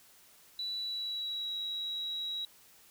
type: tone with pitch glide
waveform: sine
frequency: 3951 to 3867 Hz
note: B7 to B7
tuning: 0 to -37 cents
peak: -34 dBFS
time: 0.59-2.45 s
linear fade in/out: 2 ms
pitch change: -37 cents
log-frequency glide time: 0.77-1.55 s
effects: white hiss -60 dBFS RMS until 2.9 s